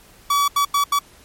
45% pulse tone bursts at uneven times, 1141 Hz, C#6, 50 cents sharp, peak -15 dBFS, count 4, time 0.3-0.48 / 0.56-0.65 / 0.74-0.84 / 0.92-0.99 s, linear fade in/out 5 ms, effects pink hiss -49 dBFS RMS until 1.24 s + MP3 64 kbps

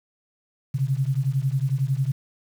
sine beating tone pair, 130 / 141 Hz, C3 / C#3, -11 / +30 cents, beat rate 11 Hz, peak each -23 / -24 dBFS, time 0.74-2.12 s, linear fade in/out 10 ms, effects 8-bit

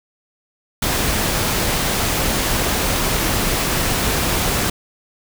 pink noise, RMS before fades -19 dBFS, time 0.82-4.7 s, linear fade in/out 5 ms, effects none

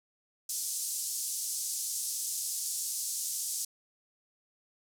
pink band-pass noise, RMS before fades -35 dBFS, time 0.49-3.65 s, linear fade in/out 5 ms, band 5800 to 12000 Hz, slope 24 dB/octave, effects none

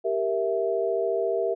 sine chord, E diminished, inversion first, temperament equal, 392 / 466.2 / 659.3 Hz, G4 / Bb4 / E5, 0 / 0 / 0 cents, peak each -27 dBFS, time 0.04-1.55 s, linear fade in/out 20 ms, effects none

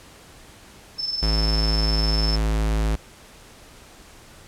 sine tone with tremolo, 5274 Hz, E8, in tune, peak -22 dBFS, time 0.98-2.37 s, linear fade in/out 20 ms, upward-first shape square, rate 20 Hz, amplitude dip 50%
square tone, 53.7 Hz, A1, 41 cents flat, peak -20 dBFS, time 1.22-2.96 s, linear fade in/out 10 ms
effects pink hiss -47 dBFS RMS until 4.47 s + low-pass 11000 Hz 12 dB/octave

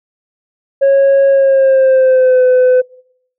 sine tone with pitch glide, 549 to 506.4 Hz, C#5 to B4, -17 to +43 cents, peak -3 dBFS, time 0.81-2.82 s, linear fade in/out 20 ms, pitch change -140 cents, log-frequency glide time 1.29-2.43 s, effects noise-tail reverb RT60 0.7 s tail -25 dB re dry + tanh soft clip ceiling -5 dBFS

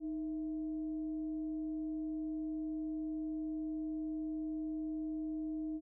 sine tone with frequency modulation, 311.1 Hz, D#4, in tune, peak -36 dBFS, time 0-5.81 s, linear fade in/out 50 ms, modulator 351 Hz, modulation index 0.21, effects none

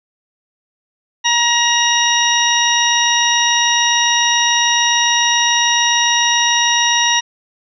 harmonic tone, 947 Hz, A#5, 27 cents sharp, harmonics 1 / 2 / 3 / 4 / 6, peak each -18 / -18 / -18 / -18 / -18 dBFS, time 1.24-7.21 s, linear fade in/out 20 ms, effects none

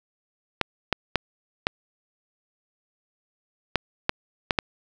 clicks, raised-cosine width 0.3 ms, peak -4 dBFS, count 8, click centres 0.613 / 0.927 / 1.157 / 1.669 / 3.757 / 4.094 / 4.508 / 4.588 s, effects none

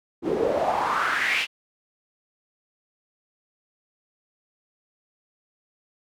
pink noise with band-pass filter sweep, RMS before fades -24 dBFS, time 0.22-1.47 s, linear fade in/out 50 ms, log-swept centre 330 to 2800 Hz, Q 4.4, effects none

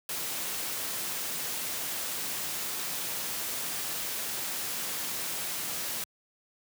white noise, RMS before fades -34 dBFS, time 0.09-6.04 s, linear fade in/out 2 ms, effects high-pass 100 Hz 12 dB/octave

